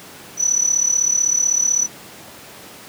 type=tone with amplitude modulation; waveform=sine; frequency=5950 Hz; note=F#8; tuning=9 cents sharp; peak=-11 dBFS; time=0.37-1.88 s; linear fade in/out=50 ms; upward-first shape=sine; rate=35.9 Hz; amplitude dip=80%; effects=pink hiss -39 dBFS RMS until 2.88 s + high-pass 150 Hz 12 dB/octave